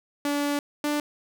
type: tone pair in turn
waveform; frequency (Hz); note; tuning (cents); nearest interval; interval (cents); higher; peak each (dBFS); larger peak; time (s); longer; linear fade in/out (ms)
sawtooth; 288.3 / 295; D4 / D4; -32 / +8; unison; 40; second; -20; neither; 0.25-0.59 / 0.84-1; first; 2
effects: none